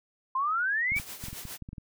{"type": "exponential sweep", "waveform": "sine", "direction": "up", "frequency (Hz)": [1025, 2349], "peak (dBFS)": -25, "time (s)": [0.35, 0.99], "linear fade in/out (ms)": 5}
{"type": "clicks", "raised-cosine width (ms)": 5, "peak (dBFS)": -28, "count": 11, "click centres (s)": [0.92, 0.965, 0.999, 1.239, 1.284, 1.33, 1.453, 1.623, 1.689, 1.731, 1.782]}
{"type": "noise with tremolo", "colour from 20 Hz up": "white", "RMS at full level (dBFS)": -39, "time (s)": [0.95, 1.58], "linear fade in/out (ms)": 20, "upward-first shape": "triangle", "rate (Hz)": 7.4, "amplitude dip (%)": 70}
{"effects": []}